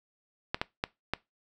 clicks, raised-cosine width 0.3 ms, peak -12 dBFS, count 4, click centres 0.545 / 0.615 / 0.839 / 1.136 s, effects noise-tail reverb RT60 0.2 s tail -21 dB re dry

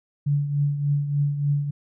sine tone with tremolo, 144 Hz, D3, 34 cents flat, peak -17 dBFS, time 0.26-1.71 s, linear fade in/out 10 ms, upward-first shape triangle, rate 3.4 Hz, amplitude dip 65%, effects none

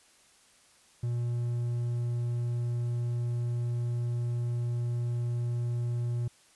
triangle tone, 119.8 Hz, A#2, 48 cents sharp, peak -26 dBFS, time 1.03-6.28 s, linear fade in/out 5 ms, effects white hiss -61 dBFS RMS until 6.55 s + resampled to 24000 Hz

